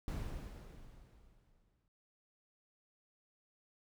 brown noise with exponential decay, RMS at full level -38 dBFS, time 0.08-1.88 s, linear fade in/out 1 ms, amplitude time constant 390 ms, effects none

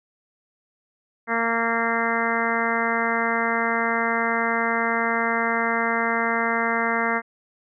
harmonic tone, 230.2 Hz, A#3, 22 cents flat, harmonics 1 / 2 / 3 / 4 / 5 / 6 / 7 / 8 / 9, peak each -29 / -29 / -29 / -29 / -29 / -29 / -29 / -29 / -29 dBFS, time 1.27-7.22 s, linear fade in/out 50 ms, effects none

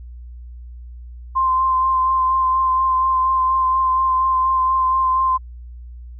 sine tone with vibrato, 1044 Hz, C6, 4 cents flat, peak -14 dBFS, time 1.35-5.38 s, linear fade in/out 20 ms, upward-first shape sine, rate 4.2 Hz, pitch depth 17 cents each way, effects added 60 Hz sine -33 dBFS peak until 6.19 s

